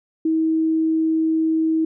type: tone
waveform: sine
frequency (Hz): 320.2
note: D#4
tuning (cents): +50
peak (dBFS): -16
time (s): 0.25-1.85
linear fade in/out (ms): 5
effects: none